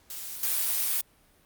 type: noise with level steps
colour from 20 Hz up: blue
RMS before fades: -38 / -27 dBFS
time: 0.1-1.01 s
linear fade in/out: 2 ms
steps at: 0.43 s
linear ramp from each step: 2 ms
effects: pink hiss -62 dBFS RMS until 1.45 s + Opus 48 kbps